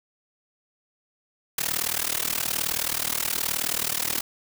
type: noise with amplitude modulation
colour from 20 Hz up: white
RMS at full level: -23 dBFS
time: 1.58-4.21 s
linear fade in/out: 5 ms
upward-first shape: sine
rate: 38.9 Hz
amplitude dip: 95%
effects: none